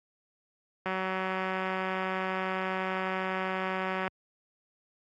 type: click train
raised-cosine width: 0.5 ms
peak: -17 dBFS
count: 606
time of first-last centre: 0.86-4.078 s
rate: 188 Hz
effects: high-pass 80 Hz 12 dB/octave + AAC 64 kbps